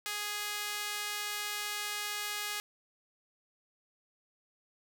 sawtooth tone with high-pass filter, 415.3 Hz, G#4, in tune, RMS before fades -37 dBFS, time 0.06-2.6 s, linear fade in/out 0 ms, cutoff 1800 Hz, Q 0.72, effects none

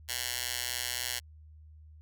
10% pulse tone with high-pass filter, 123.47 Hz, B2, in tune, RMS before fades -35 dBFS, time 0.08-1.2 s, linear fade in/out 20 ms, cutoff 2800 Hz, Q 0.6, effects added 77 Hz sine -50 dBFS peak until 2.01 s

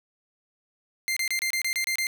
sawtooth tone bursts, 2093 Hz, C7, in tune, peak -21 dBFS, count 9, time 1.08-2.069 s, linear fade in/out 0 ms, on 85 ms, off 28 ms, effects none

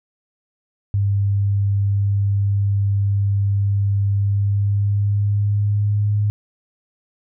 sine tone with pitch glide, 100.1 to 103.87 Hz, G2 to G#2, +37 to +1 cents, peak -15 dBFS, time 0.94-6.3 s, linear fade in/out 0 ms, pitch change +64 cents, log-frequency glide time 4.17-6.17 s, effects none

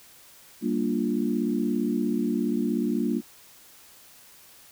sine chord, G minor seventh, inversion none, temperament equal, 196 / 233.1 / 293.7 / 349.2 Hz, G3 / Bb3 / D4 / F4, 0 / 0 / 0 / 0 cents, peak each -30 / -26 / -29 / -31 dBFS, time 0.61-3.22 s, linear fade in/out 50 ms, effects white hiss -52 dBFS RMS until 4.71 s

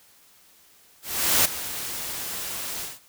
white noise with ADSR envelope, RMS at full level -18 dBFS, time 1.02-3 s, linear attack 430 ms, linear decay 11 ms, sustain -14 dB, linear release 190 ms, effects white hiss -56 dBFS RMS until 3.08 s

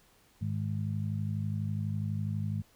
harmonic tone, 52.1 Hz, G#1, 6 cents sharp, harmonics 2 / 3 / 4, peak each -32 / -36 / -38 dBFS, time 0.41-2.62 s, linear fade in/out 10 ms, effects pink hiss -64 dBFS RMS until 2.75 s

